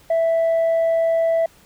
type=tone; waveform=sine; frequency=659.3 Hz; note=E5; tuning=in tune; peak=-13 dBFS; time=0.1-1.46 s; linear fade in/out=5 ms; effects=tanh soft clip ceiling -14 dBFS + pink hiss -52 dBFS RMS until 1.65 s